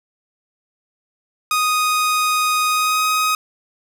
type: tone with pitch glide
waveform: sawtooth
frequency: 1244.5 to 1256.8 Hz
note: D#6 to D#6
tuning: 0 to +17 cents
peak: -12 dBFS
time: 1.51-3.35 s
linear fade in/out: 2 ms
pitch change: +17 cents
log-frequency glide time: 2.69-3.02 s
effects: none